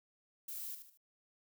violet noise with echo, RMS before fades -44 dBFS, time 0.48-0.75 s, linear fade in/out 5 ms, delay 75 ms, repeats 3, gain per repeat -8 dB, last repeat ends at 0.975 s, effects none

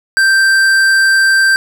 sine tone with tanh clipping, 1568 Hz, G6, in tune, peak -9 dBFS, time 0.17-1.56 s, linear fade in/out 0 ms, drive 14 dB, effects none

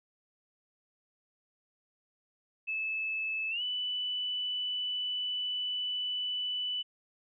sine tone with pitch glide, 2611 to 2982 Hz, E7 to F#7, -17 to +13 cents, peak -31 dBFS, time 2.67-6.83 s, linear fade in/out 20 ms, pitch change +230 cents, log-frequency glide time 3.5-3.62 s, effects none

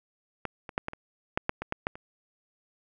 clicks, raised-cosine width 0.5 ms, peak -16 / -24 / -12 / -16 / -25 / -10 / -10 / -18 / -14 / -12 / -27 dBFS, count 11, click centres 0.453 / 0.692 / 0.779 / 0.884 / 0.934 / 1.375 / 1.494 / 1.62 / 1.724 / 1.869 / 1.955 s, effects none

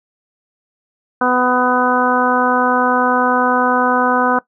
harmonic tone, 250 Hz, B3, 21 cents sharp, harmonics 1 / 2 / 3 / 4 / 5 / 6, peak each -19 / -19 / -19 / -19 / -19 / -19 dBFS, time 1.21-4.39 s, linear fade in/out 5 ms, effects noise-tail reverb RT60 0.1 s tail -19 dB re dry

